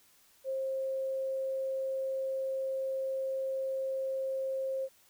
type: tone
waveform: sine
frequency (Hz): 532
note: C5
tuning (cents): +29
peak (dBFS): -31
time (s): 0.44-4.89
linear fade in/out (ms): 50
effects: white hiss -64 dBFS RMS until 5.09 s